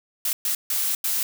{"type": "noise bursts at uneven times", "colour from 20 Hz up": "blue", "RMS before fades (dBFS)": -24, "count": 4, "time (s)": [[0.25, 0.33], [0.45, 0.55], [0.7, 0.95], [1.04, 1.23]], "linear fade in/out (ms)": 2, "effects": []}